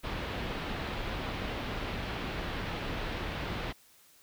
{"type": "low-pass noise", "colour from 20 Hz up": "pink", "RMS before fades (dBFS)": -36, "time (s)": [0.03, 3.73], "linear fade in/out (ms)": 20, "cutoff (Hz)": 3800, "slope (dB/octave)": 24, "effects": ["white hiss -61 dBFS RMS until 4.22 s"]}